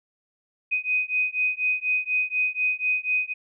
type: beating tone pair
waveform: sine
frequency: 2500 / 2504.1 Hz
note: D#7 / D#7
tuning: +8 / +10 cents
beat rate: 4.1 Hz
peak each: -25 dBFS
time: 0.71-3.34 s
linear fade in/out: 20 ms
effects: none